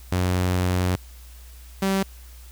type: tone pair in turn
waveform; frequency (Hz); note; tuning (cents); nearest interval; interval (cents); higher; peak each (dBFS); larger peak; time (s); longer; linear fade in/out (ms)
sawtooth; 90.9 / 193.39; F#2 / G3; -30 / -23; octave + minor second; 1307; second; -16; neither; 0.12-0.96 / 1.82-2.03; first; 5
effects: added 60 Hz sine -41 dBFS peak until 2.51 s + white hiss -51 dBFS RMS until 2.51 s